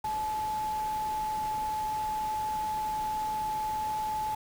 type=tone in noise; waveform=sine; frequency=861 Hz; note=A5; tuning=38 cents flat; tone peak=-29 dBFS; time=0.04-4.35 s; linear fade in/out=5 ms; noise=pink; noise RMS=-44 dBFS; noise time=0.04-4.35 s; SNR=+12 dB; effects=none